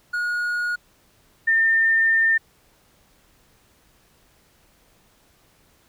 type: tone pair in turn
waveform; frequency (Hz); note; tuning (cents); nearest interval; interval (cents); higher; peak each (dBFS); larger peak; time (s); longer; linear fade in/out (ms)
triangle / sine; 1444 / 1806.2; F#6 / A6; -43 / +45; major third; 388; second; -20 / -15; second; 0.13-0.76 / 1.47-2.38; second; 10
effects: pink hiss -59 dBFS RMS until 5.88 s